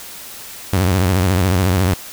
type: tone with vibrato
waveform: sawtooth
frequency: 92.5 Hz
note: F#2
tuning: in tune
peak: -9 dBFS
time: 0.73-1.94 s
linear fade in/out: 0 ms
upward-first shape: sine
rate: 14 Hz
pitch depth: 130 cents each way
effects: white hiss -34 dBFS RMS until 2.12 s